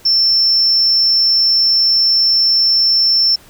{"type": "tone", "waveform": "sine", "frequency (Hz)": 5370, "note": "E8", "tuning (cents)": 31, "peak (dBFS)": -8, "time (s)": [0.05, 3.36], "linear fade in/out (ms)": 10, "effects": ["tanh soft clip ceiling -6 dBFS", "pink hiss -44 dBFS RMS until 3.49 s"]}